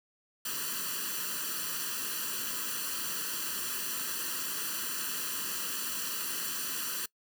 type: noise with comb filter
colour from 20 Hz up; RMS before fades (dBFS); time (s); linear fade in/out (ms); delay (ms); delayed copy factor
white; -35; 0.45-7.06; 5; 0.68; +0.85
effects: noise-tail reverb RT60 0.1 s tail -23 dB re dry + high-pass 200 Hz 12 dB/octave